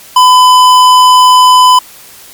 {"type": "tone with tanh clipping", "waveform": "sine", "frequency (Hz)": 1006, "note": "B5", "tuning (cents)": 32, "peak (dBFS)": -3, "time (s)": [0.16, 1.79], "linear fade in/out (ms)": 5, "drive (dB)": 18, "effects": ["white hiss -34 dBFS RMS until 2.33 s", "MP3 96 kbps"]}